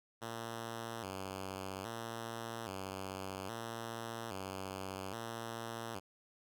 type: tone with vibrato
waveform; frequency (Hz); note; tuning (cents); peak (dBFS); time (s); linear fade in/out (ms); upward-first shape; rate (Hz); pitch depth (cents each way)
5% pulse; 104.9; G#2; +18; -30; 0.21-6; 20; square; 0.61; 160
effects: none